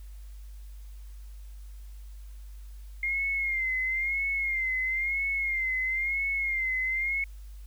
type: tone with vibrato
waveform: sine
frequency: 2118 Hz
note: C7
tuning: 21 cents sharp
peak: -26 dBFS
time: 3.03-7.24 s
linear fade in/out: 2 ms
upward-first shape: sine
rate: 1 Hz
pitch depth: 66 cents each way
effects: added 50 Hz sine -41 dBFS peak until 7.66 s + white hiss -62 dBFS RMS until 7.66 s